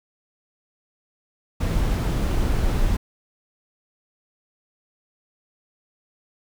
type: noise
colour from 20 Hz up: brown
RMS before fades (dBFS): -21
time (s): 1.6-2.97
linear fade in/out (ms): 10
effects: none